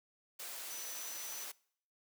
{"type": "tone in noise", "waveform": "sine", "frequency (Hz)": 5970, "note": "F#8", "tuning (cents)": 15, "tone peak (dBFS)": -46, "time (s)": [0.7, 1.45], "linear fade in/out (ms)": 10, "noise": "white", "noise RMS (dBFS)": -45, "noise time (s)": [0.39, 1.52], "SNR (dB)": -4, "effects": ["noise-tail reverb RT60 0.6 s tail -23 dB re dry", "high-pass 400 Hz 12 dB/octave"]}